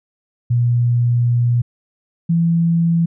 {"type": "tone pair in turn", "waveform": "sine", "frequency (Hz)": [120.3, 167.74], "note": ["B2", "E3"], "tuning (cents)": [-45, 30], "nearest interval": "tritone", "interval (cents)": 575, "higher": "second", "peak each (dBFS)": -12, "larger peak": "neither", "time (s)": [[0.5, 1.62], [2.29, 3.06]], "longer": "first", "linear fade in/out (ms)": 10, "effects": []}